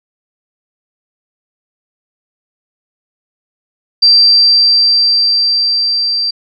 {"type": "tone with level ramp", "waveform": "sine", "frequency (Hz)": 4699, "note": "D8", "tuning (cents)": 0, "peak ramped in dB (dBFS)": [-3, -12], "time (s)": [4.02, 6.31], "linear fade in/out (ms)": 10, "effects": []}